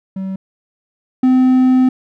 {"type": "tone pair in turn", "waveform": "triangle", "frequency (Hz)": [191.1, 256.7], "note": ["G3", "C4"], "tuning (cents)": [-44, -33], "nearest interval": "perfect fourth", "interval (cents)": 511, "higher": "second", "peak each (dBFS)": [-18, -6], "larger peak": "second", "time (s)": [[0.16, 0.36], [1.23, 1.89]], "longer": "second", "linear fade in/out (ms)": 5, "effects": []}